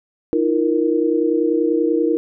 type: tone cluster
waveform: sine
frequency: 311.6 / 341.9 / 467.7 Hz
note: D#4 / F4 / A#4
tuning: +3 / -37 / +6 cents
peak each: -19 dBFS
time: 0.33-2.17 s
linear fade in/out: 0 ms
effects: none